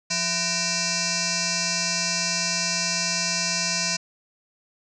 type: tone with frequency modulation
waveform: sine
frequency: 174.61 Hz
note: F3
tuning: in tune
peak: -22 dBFS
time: 0.1-3.97 s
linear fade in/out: 10 ms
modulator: 840 Hz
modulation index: 7.7
effects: none